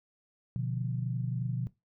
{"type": "chord", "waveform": "sine", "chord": "B diminished", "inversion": "none", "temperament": "equal", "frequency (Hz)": [123.47, 146.83, 174.61], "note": ["B2", "D3", "F3"], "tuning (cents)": [0, 0, 0], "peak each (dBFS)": [-32, -37, -37], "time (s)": [0.56, 1.67], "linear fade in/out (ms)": 0, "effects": ["noise-tail reverb RT60 0.2 s tail -18 dB re dry"]}